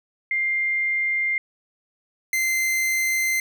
sine / 45% pulse tone pair in turn, 2100 / 2078 Hz, C7 / C7, +6 / -12 cents, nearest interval unison, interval 18 cents, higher first, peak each -20 dBFS, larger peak neither, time 0.31-1.38 / 2.33-3.4 s, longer neither, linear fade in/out 2 ms, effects none

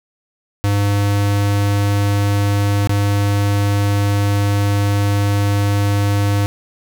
square tone with dropouts, 101.3 Hz, G#2, 43 cents flat, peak -14 dBFS, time 0.64-6.46 s, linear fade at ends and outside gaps 0 ms, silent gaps 2.873-2.894 s, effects none

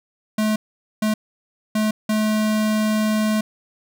square tone bursts at uneven times, 215.2 Hz, A3, 38 cents flat, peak -18 dBFS, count 4, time 0.38-0.56 / 1.02-1.14 / 1.75-1.91 / 2.09-3.41 s, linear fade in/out 5 ms, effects none

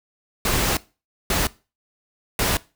pink noise bursts at uneven times, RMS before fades -21 dBFS, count 3, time 0.45-0.77 / 1.3-1.47 / 2.39-2.57 s, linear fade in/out 2 ms, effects noise-tail reverb RT60 0.3 s tail -20 dB re dry

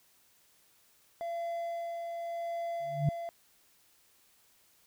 triangle tone with tremolo, 680 Hz, F5, 46 cents flat, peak -31 dBFS, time 1.21-3.29 s, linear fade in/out 0 ms, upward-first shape sine, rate 0.87 Hz, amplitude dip 30%
sine tone with exponential growth, 146.83 Hz, D3, in tune, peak -21 dBFS, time 2.8-3.09 s, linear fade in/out 2 ms, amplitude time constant 63 ms
effects white hiss -66 dBFS RMS until 4.86 s

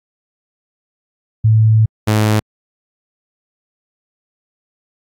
sine / sawtooth tone pair in turn, 110 / 107.36 Hz, A2 / A2, 0 / -42 cents, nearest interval unison, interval 42 cents, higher first, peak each -7 dBFS, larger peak neither, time 1.44-1.86 / 2.07-2.4 s, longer first, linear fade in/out 10 ms, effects AAC 64 kbps

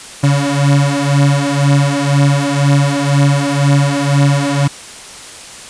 35% pulse beating tone pair, 140.4 / 142.4 Hz, C#3 / C#3, +22 / +47 cents, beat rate 2 Hz, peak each -11 dBFS, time 0.23-4.68 s, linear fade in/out 10 ms, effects white hiss -32 dBFS RMS until 5.69 s + resampled to 22050 Hz

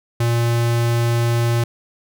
square tone, 117.7 Hz, A#2, 17 cents sharp, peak -16 dBFS, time 0.2-1.64 s, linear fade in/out 5 ms, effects none

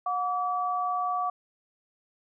sine tone pair together, 725.3 / 1150 Hz, F#5 / D6, -35 / -37 cents, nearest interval minor sixth, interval 798 cents, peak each -29 / -28 dBFS, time 0.06-1.3 s, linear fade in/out 5 ms, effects none

